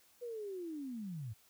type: linear sweep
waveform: sine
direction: down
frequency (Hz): 493.9 to 99.4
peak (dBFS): -40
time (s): 0.21-1.34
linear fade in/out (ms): 20
effects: white hiss -67 dBFS RMS until 1.49 s